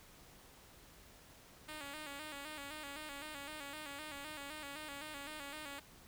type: tone with vibrato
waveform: 5% pulse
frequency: 293.7 Hz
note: D4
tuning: in tune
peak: -34 dBFS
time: 1.68-5.8 s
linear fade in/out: 10 ms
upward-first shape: square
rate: 3.9 Hz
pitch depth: 76 cents each way
effects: pink hiss -60 dBFS RMS until 6.07 s